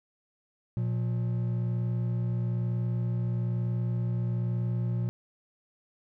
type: tone pair together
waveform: triangle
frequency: 118.93 / 180 Hz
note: A#2 / F#3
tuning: +35 / -47 cents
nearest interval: perfect fifth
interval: 718 cents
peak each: -25 / -33 dBFS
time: 0.77-5.09 s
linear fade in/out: 0 ms
effects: none